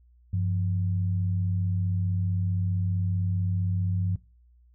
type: tone pair together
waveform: sine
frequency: 96.3 / 171.72 Hz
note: G2 / F3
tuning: -30 / -29 cents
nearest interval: minor seventh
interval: 1001 cents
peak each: -24 / -33 dBFS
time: 0.33-4.16 s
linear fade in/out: 5 ms
effects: noise-tail reverb RT60 0.3 s tail -19 dB re dry + added 60 Hz sine -55 dBFS peak until 4.74 s